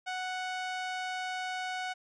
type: tone with band-pass filter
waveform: sawtooth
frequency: 740 Hz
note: F#5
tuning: in tune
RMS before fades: -36 dBFS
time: 0.06-1.94 s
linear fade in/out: 20 ms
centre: 1800 Hz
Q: 0.51
effects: resampled to 22050 Hz